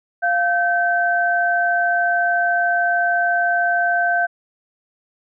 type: tone pair together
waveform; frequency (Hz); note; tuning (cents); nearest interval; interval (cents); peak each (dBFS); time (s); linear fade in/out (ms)
sine; 698.5 / 1544.7; F5 / G6; 0 / -26; octave + major second; 1374; -18; 0.22-4.27; 20
effects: none